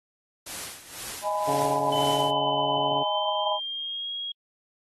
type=noise with tremolo; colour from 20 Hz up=white; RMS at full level=-35 dBFS; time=0.46-2.31 s; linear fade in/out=5 ms; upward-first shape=sine; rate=2 Hz; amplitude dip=75%
type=chord; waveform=sine; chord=G# minor; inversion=second; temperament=equal with one note detuned; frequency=622.3 / 830.6 / 998.7 Hz; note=D#5 / G#5 / B5; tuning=0 / 0 / +19 cents; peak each=-29 dBFS; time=1.22-3.6 s; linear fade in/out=50 ms
type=harmonic tone; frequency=141.5 Hz; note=C#3; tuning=36 cents sharp; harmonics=1 / 2 / 3 / 4 / 5 / 6 / 7; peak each=-37 / -35 / -34 / -37 / -32 / -35 / -38 dBFS; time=1.47-3.04 s; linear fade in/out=20 ms
type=tone with pitch glide; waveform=sine; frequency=3032 to 3287 Hz; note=F#7 to G#7; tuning=+42 to -19 cents; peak=-30 dBFS; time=1.92-4.32 s; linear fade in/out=5 ms; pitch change=+139 cents; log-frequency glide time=2.81-4.11 s
effects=AAC 32 kbps